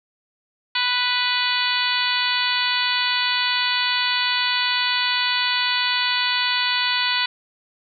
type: harmonic tone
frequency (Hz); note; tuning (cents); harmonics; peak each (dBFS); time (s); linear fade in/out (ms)
493.9; B4; 0; 2 / 3 / 4 / 5 / 6 / 7 / 8 / 9; -27 / -27 / -27 / -27 / -27 / -27 / -27 / -27; 0.75-7.26; 5
effects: none